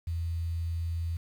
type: tone with quantisation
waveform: sine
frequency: 83.6 Hz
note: E2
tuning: 25 cents sharp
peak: -29 dBFS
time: 0.07-1.17 s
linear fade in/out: 5 ms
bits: 9
effects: none